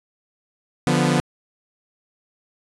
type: chord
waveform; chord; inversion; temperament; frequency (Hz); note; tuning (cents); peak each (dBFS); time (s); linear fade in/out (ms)
sawtooth; B diminished; first; equal; 146.83 / 174.61 / 246.9; D3 / F3 / B3; 0 / 0 / 0; -17; 0.87-1.2; 0
effects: resampled to 24000 Hz